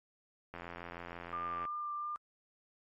click train, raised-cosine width 0.5 ms, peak -29 dBFS, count 97, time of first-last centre 0.54-1.652 s, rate 86.3 Hz
sine tone with vibrato, 1193 Hz, D6, 27 cents sharp, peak -36 dBFS, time 1.33-2.16 s, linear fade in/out 0 ms, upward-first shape triangle, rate 2.9 Hz, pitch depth 13 cents each way
effects MP3 48 kbps

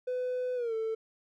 triangle tone with pitch glide, 502 to 444.7 Hz, B4 to A4, +28 to +18 cents, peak -27 dBFS, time 0.07-0.95 s, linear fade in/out 10 ms, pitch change -210 cents, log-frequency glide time 0.55-0.74 s, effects tanh soft clip ceiling -25 dBFS

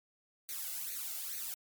blue noise with flanger, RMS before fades -40 dBFS, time 0.49-1.54 s, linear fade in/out 0 ms, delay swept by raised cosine 0.47 to 1.47 ms, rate 2.3 Hz, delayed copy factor +0.85, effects MP3 96 kbps

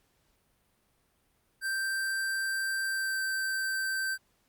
square tone with pitch glide, 1568 to 1555.4 Hz, G6 to G6, 0 to -14 cents, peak -30 dBFS, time 1.61-4.18 s, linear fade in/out 50 ms, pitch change -14 cents, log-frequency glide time 2.89-3.2 s, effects pink hiss -71 dBFS RMS until 4.48 s + Opus 48 kbps

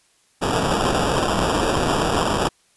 white noise with sample-and-hold, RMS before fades -20 dBFS, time 0.41-2.49 s, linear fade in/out 20 ms, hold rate 2100 Hz, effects white hiss -60 dBFS RMS until 2.76 s + resampled to 24000 Hz

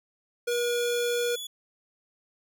square tone, 480.1 Hz, B4, 49 cents flat, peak -26 dBFS, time 0.47-1.36 s, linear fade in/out 10 ms
sawtooth tone with pitch glide, 3393 to 3415 Hz, G#7 to G#7, +36 to +48 cents, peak -32 dBFS, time 0.51-1.47 s, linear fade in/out 5 ms, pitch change +12 cents, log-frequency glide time 0.64-1.08 s
effects none

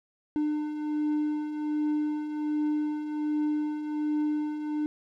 triangle beating tone pair, 299.8 / 301.1 Hz, D4 / D4, +36 / +43 cents, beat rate 1.3 Hz, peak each -33 / -25 dBFS, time 0.36-4.86 s, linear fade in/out 0 ms, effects none

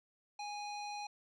square tone with low-pass filter, 826 Hz, G#5, 10 cents flat, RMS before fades -43 dBFS, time 0.39-1.07 s, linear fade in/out 5 ms, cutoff 5000 Hz, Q 2.2, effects none

